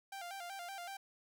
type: tone with vibrato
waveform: sawtooth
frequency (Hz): 740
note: F#5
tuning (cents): 0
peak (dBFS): -40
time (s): 0.12-0.97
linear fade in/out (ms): 5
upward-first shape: square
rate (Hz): 5.3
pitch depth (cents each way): 100
effects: none